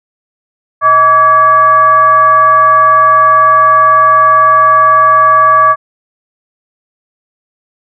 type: tone with frequency modulation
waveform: sine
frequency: 1149 Hz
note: D6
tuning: 38 cents flat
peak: -3 dBFS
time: 0.81-5.76 s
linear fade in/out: 50 ms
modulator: 516 Hz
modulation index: 0.54
effects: none